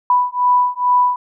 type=beating tone pair; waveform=sine; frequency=987.8 / 990.1 Hz; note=B5 / B5; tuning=0 / +4 cents; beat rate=2.3 Hz; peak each=-15 / -15 dBFS; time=0.1-1.16 s; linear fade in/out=2 ms; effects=none